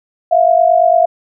sine tone pair together, 658.1 / 707 Hz, E5 / F5, -3 / +21 cents, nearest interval minor second, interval 124 cents, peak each -10 dBFS, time 0.31-1.06 s, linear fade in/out 10 ms, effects none

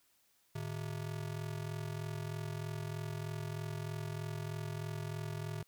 square ring-modulated tone, 130.81 Hz, C3, in tune, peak -36 dBFS, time 0.55-5.63 s, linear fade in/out 5 ms, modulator 21.6 Hz, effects white hiss -72 dBFS RMS until 5.67 s

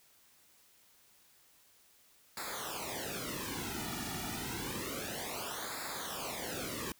pink noise with flanger, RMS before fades -40 dBFS, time 2.37-6.92 s, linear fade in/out 2 ms, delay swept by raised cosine 0.33 to 1.93 ms, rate 0.29 Hz, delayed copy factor -1, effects white hiss -65 dBFS RMS until 6.99 s

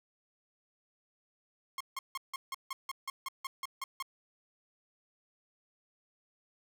sawtooth tone bursts, 1075 Hz, C6, 47 cents sharp, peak -32 dBFS, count 13, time 1.78-4.025 s, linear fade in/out 2 ms, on 25 ms, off 160 ms, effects 12-bit

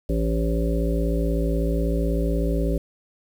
harmonic tone, 56.2 Hz, A1, 37 cents sharp, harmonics 1 / 3 / 5 / 7 / 9 / 10, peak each -22 / -27 / -29 / -30 / -32 / -32 dBFS, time 0.09-2.78 s, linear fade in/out 5 ms, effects 8-bit

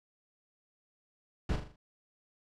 brown noise with echo, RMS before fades -31 dBFS, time 1.49-1.56 s, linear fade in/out 5 ms, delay 40 ms, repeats 5, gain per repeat -6 dB, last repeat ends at 1.76 s, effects low-pass 6000 Hz 12 dB/octave

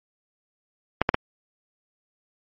clicks, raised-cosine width 0.5 ms, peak -3 dBFS, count 3, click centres 1.016 / 1.091 / 1.144 s, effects MP3 32 kbps

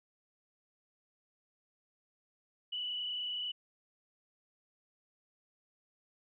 sine tone with frequency modulation, 2960 Hz, F#7, in tune, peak -35 dBFS, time 2.72-3.52 s, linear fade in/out 10 ms, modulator 30.7 Hz, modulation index 2, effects none

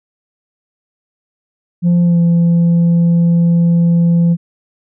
sine tone with pitch glide, 173.9 to 170.12 Hz, F3 to F3, -7 to -45 cents, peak -5 dBFS, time 1.82-4.37 s, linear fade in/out 50 ms, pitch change -38 cents, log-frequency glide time 2.03-2.19 s, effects tanh soft clip ceiling -7 dBFS

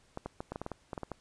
clicks, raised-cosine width 1 ms, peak -23 dBFS, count 12, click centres 0.174 / 0.26 / 0.405 / 0.52 / 0.559 / 0.616 / 0.664 / 0.717 / 0.932 / 0.978 / 1.033 / 1.117 s, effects pink hiss -66 dBFS RMS until 1.2 s + resampled to 22050 Hz

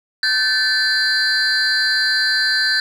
sine tone cluster, 1537 / 1753 / 4130 / 4649 Hz, G6 / A6 / C8 / D8, -35 / -7 / -23 / -18 cents, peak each -19 dBFS, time 0.23-2.8 s, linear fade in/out 2 ms, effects tanh soft clip ceiling -9 dBFS + 8-bit

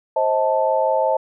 sine chord, A diminished, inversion first, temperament just, 528 / 633.6 / 880 Hz, C5 / Eb5 / A5, +16 / +31 / 0 cents, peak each -20 dBFS, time 0.16-1.17 s, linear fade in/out 5 ms, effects none

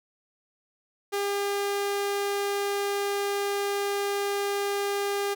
sawtooth tone, 402.5 Hz, G4, 46 cents sharp, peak -22 dBFS, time 1.12-5.35 s, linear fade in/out 20 ms, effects none

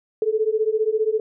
sine beating tone pair, 428.3 / 443.3 Hz, A4 / A4, -47 / +13 cents, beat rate 15 Hz, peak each -21 dBFS, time 0.22-1.2 s, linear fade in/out 2 ms, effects none

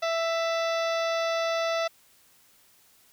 harmonic tone with a mistuned harmonic, 662 Hz, E5, 7 cents sharp, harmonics 1 / 2 / 3 / 4 / 5 / 6 / 7 / 8 / 9, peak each -26 / -32 / -36 / -38 / -40 / -42 / -43 / -44 / -45 dBFS, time 0.02-1.88 s, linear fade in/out 10 ms, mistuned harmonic 5, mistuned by +85 cents, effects white hiss -60 dBFS RMS until 3.12 s

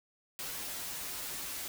white noise with comb filter, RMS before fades -40 dBFS, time 0.39-1.68 s, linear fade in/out 0 ms, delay 9.2 ms, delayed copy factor -0.85, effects none

